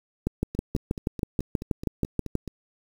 two click trains, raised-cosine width 3 ms, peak -11 / -21 dBFS, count 14 / 10, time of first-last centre 0.27-2.353 / 0.55-2.477 s, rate 6.24 / 4.67 Hz, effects 7-bit

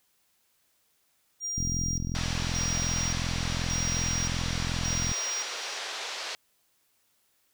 triangle tone with tremolo, 5700 Hz, F8, 34 cents sharp, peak -29 dBFS, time 1.4-5.81 s, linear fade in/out 50 ms, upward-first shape square, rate 0.87 Hz, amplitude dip 80%
click train, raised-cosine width 5 ms, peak -20 dBFS, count 152, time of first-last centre 1.58-5.116 s, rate 42.7 Hz
white band-pass noise, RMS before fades -36 dBFS, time 2.15-6.35 s, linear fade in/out 0 ms, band 420 to 5500 Hz, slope 24 dB/octave
effects white hiss -70 dBFS RMS until 7.53 s

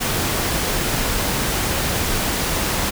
pink noise, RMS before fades -21 dBFS, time 0-2.91 s, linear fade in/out 20 ms, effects none

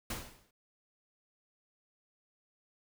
pink noise with exponential decay, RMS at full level -35 dBFS, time 0.1-0.51 s, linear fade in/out 5 ms, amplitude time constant 89 ms, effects none

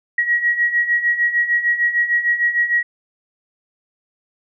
sine beating tone pair, 1902 / 1908.6 Hz, A#6 / A#6, +34 / +40 cents, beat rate 6.6 Hz, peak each -21 / -16 dBFS, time 0.18-2.83 s, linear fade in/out 5 ms, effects none

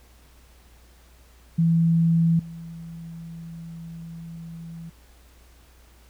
sine tone with level steps, 165.9 Hz, E3, 11 cents sharp, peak -16 / -35 dBFS, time 1.58-4.9 s, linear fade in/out 10 ms, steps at 2.39 s, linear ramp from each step 5 ms, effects added 60 Hz sine -51 dBFS peak until 6.09 s + pink hiss -57 dBFS RMS until 6.09 s

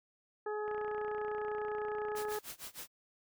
harmonic tone, 422.5 Hz, G#4, 30 cents sharp, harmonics 1 / 2 / 3 / 4, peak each -36 / -42 / -46 / -48 dBFS, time 0.46-2.39 s, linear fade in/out 5 ms
click train, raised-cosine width 0.5 ms, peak -33 dBFS, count 51, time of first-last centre 0.68-2.352 s, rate 29.9 Hz
white noise with tremolo, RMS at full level -44 dBFS, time 2.15-2.88 s, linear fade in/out 20 ms, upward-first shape sine, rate 6.5 Hz, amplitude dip 95%
effects none

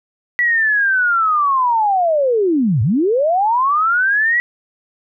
sine linear two-way sweep, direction down then up, 1958 to 97.9 to 1958 Hz, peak -12 dBFS, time 0.39-4.4 s, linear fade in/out 0 ms, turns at 2.82 s, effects none

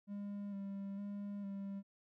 triangle tone with vibrato, 200 Hz, G3, 35 cents sharp, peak -39 dBFS, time 0.07-1.83 s, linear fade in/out 50 ms, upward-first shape square, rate 1.1 Hz, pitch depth 22 cents each way, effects none

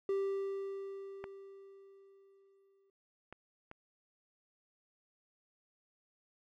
triangle tone with exponential decay, 392 Hz, G4, in tune, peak -28 dBFS, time 0.09-2.9 s, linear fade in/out 2 ms, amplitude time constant 610 ms
clicks, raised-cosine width 0.5 ms, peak -28 / -33 / -33 dBFS, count 3, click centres 1.241 / 3.326 / 3.714 s
effects none

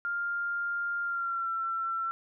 sine tone with pitch glide, 1400 to 1347.6 Hz, F6 to E6, +4 to +38 cents, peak -29 dBFS, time 0.05-2.11 s, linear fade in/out 0 ms, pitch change -66 cents, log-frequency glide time 1.03-1.53 s, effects none

